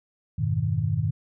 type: chord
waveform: sine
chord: F half-diminished seventh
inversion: none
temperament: equal with one note detuned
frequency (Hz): 89.14 / 103.83 / 123.47 / 155.56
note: F2 / Ab2 / Cb3 / Eb3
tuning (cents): +36 / 0 / 0 / 0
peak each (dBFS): -31 / -26 / -28 / -27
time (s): 0.38-1.11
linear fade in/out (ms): 10
effects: none

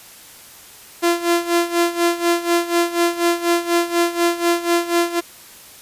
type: tone with tremolo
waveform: sawtooth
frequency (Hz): 343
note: F4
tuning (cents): -31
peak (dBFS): -9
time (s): 1.02-5.21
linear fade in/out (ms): 20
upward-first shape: sine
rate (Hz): 4.1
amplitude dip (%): 80
effects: white hiss -42 dBFS RMS until 5.81 s + resampled to 32000 Hz

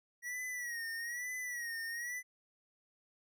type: tone with vibrato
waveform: square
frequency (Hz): 1914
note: A#6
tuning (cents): +45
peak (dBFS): -39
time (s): 0.22-2.23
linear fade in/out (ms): 50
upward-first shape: sine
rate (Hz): 1.1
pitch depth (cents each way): 84
effects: none

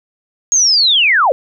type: linear sweep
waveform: sine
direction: down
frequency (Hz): 6650 to 466.2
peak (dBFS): -8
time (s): 0.52-1.32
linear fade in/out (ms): 0
effects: none

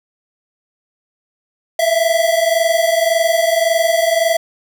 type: tone pair together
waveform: square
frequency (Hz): 652.2 / 674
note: E5 / E5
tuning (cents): -19 / +38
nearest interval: minor second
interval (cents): 57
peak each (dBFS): -16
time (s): 1.79-4.37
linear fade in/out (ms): 5
effects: 7-bit

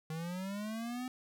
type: linear sweep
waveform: square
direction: up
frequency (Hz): 155.56 to 256.9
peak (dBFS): -38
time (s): 0.1-1.08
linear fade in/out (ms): 2
effects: none

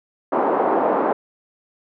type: band-pass noise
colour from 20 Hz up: white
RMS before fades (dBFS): -19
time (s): 0.32-1.13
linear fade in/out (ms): 5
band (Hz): 270 to 940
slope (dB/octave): 24
effects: none

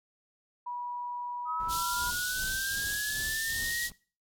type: tone with pitch glide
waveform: sine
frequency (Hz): 972 to 979.9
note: B5 to B5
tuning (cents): -28 to -14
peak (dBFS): -34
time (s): 0.66-2.11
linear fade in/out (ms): 10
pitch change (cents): +14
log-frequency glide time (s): 1.45-1.81
type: linear sweep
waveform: sine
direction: up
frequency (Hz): 1252 to 1921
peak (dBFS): -32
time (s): 1.45-3.9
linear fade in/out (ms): 50
type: noise with tremolo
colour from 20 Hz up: brown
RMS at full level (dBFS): -43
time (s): 1.6-3.92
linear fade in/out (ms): 0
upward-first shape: sine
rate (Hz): 2.6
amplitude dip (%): 80
type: band-pass noise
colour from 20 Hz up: pink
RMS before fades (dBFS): -36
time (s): 1.68-3.91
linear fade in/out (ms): 50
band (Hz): 3200 to 16000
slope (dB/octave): 48
effects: noise-tail reverb RT60 0.4 s tail -22 dB re dry

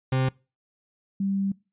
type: tone pair in turn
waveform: 40% pulse / sine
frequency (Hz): 130.81 / 195.99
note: C3 / G3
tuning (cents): 0 / 0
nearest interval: perfect fifth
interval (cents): 700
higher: second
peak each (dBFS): -20 / -23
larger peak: first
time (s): 0.12-0.29 / 1.2-1.52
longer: second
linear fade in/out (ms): 5
effects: noise-tail reverb RT60 0.3 s tail -24 dB re dry + resampled to 8000 Hz

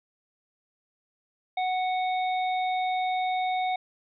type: harmonic tone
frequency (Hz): 740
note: F#5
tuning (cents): 0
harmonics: 1 / 3 / 5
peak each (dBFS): -25 / -35 / -39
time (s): 1.57-3.76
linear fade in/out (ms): 5
effects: none

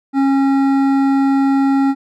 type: tone with hard clipping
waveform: sine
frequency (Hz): 273.1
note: C#4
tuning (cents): -26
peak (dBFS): -13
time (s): 0.13-1.95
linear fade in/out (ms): 50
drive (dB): 11
effects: none

